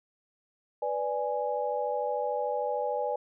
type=chord; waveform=sine; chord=G# diminished; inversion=first; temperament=equal; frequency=493.9 / 587.3 / 830.6 Hz; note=B4 / D5 / G#5; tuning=0 / 0 / 0 cents; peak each=-32 dBFS; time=0.82-3.16 s; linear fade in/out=5 ms; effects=none